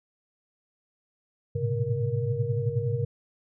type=tone cluster; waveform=sine; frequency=106.3 / 114.4 / 125 / 136.5 / 471.1 Hz; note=G#2 / A#2 / B2 / C#3 / A#4; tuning=+41 / -32 / +21 / -26 / +18 cents; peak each=-31 dBFS; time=1.55-3.05 s; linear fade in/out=10 ms; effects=none